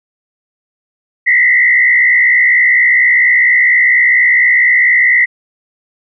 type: tone with frequency modulation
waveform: sine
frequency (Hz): 1992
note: B6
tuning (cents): +14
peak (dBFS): -6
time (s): 1.26-5.26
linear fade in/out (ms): 20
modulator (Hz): 64.3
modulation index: 1.4
effects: none